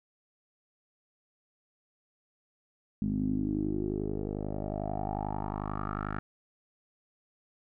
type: tone with low-pass filter sweep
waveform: 10% pulse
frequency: 51.2 Hz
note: G#1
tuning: 24 cents flat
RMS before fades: -33 dBFS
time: 3.02-6.19 s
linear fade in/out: 0 ms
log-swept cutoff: 220 to 1500 Hz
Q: 5.8
effects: none